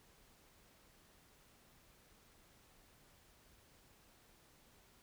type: silence
effects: pink hiss -67 dBFS RMS until 5.02 s